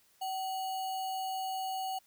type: tone with sample-and-hold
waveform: sine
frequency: 760 Hz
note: F#5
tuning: 46 cents sharp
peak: -33 dBFS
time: 0.21-1.99 s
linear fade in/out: 10 ms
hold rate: 3675 Hz
effects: white hiss -67 dBFS RMS until 2.06 s